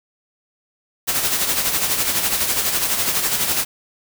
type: noise with tremolo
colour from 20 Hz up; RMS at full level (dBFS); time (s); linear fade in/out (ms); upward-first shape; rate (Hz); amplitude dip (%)
white; -18; 1.07-3.65; 20; sine; 12; 50
effects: none

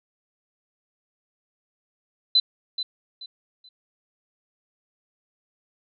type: tone with echo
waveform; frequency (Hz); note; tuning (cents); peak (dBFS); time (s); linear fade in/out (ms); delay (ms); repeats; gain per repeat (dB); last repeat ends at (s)
sine; 4024; B7; +32; -14; 2.35-2.4; 5; 430; 3; -11; 3.69
effects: none

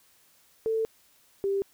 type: tone pair in turn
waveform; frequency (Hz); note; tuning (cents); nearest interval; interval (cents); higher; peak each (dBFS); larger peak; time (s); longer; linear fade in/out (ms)
sine; 445.3 / 394.3; A4 / G4; +21 / +10; major second; 211; first; -24; neither; 0.66-0.85 / 1.44-1.62; first; 0
effects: white hiss -62 dBFS RMS until 1.73 s

